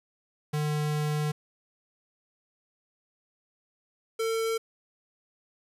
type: tone pair in turn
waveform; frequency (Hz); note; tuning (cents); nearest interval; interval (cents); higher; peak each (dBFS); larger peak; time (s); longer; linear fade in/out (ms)
square; 150.3 / 450.4; D3 / A4; +40 / +40; octave + perfect fifth; 1900; second; -27; neither; 0.53-1.32 / 4.19-4.58; first; 10
effects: resampled to 32000 Hz + 9-bit